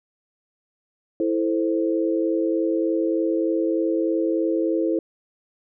sine chord, A minor, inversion second, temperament equal, 329.6 / 440 / 523.3 Hz, E4 / A4 / C5, 0 / 0 / 0 cents, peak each -21 / -26 / -26 dBFS, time 1.2-4.99 s, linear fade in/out 2 ms, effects none

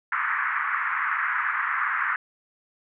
pink band-pass noise, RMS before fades -26 dBFS, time 0.12-2.16 s, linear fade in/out 2 ms, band 1100 to 2000 Hz, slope 48 dB/octave, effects none

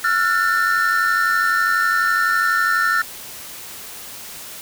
triangle tone cluster, 1346 / 1438 / 1789 Hz, E6 / F#6 / A6, +36 / -50 / +28 cents, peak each -18 dBFS, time 0.04-3.02 s, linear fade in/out 5 ms, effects white hiss -35 dBFS RMS until 4.61 s

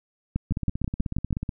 two click trains, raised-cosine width 5 ms, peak -12 / -16 dBFS, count 7 / 17, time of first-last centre 0.36-1.328 / 0.51-1.492 s, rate 6.2 / 16.3 Hz, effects none

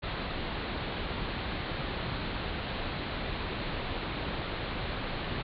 pink low-pass noise, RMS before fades -35 dBFS, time 0.02-5.43 s, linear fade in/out 20 ms, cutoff 4300 Hz, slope 96 dB/octave, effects none

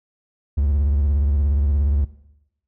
triangle tone with vibrato, 71.5 Hz, D2, 46 cents flat, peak -14 dBFS, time 0.57-2.05 s, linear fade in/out 10 ms, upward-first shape triangle, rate 17 Hz, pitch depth 150 cents each way, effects noise-tail reverb RT60 0.9 s tail -18 dB re dry

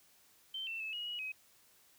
sine tone with pitch steps, 3108 / 2681 / 2606 / 2892 / 2910 / 2535 Hz, G7 / E7 / E7 / F#7 / F#7 / D#7, -16 / +29 / -20 / -40 / -29 / +32 cents, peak -38 dBFS, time 0.54-1.32 s, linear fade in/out 5 ms, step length 130 ms, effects white hiss -66 dBFS RMS until 1.98 s

